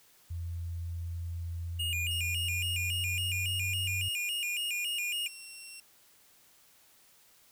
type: tone with pitch glide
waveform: sine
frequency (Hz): 84.9 to 95.3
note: F2 to G2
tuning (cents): -48 to -48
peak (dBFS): -34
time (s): 0.3-4.09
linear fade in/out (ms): 10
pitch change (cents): +200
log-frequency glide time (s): 1.63-3.68
type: tone with vibrato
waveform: square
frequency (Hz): 2637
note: E7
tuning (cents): 0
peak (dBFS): -32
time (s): 1.79-5.28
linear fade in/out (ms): 10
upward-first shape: square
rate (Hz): 3.6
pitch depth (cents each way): 140
type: tone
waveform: 15% pulse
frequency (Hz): 2728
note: F7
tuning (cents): -41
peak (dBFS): -38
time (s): 2.11-5.8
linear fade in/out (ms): 2
effects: white hiss -62 dBFS RMS until 7.51 s